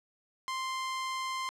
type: tone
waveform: sawtooth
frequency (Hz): 1046.5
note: C6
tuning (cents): 0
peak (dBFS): -29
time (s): 0.48-1.49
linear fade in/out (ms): 0
effects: low-pass 8000 Hz 12 dB/octave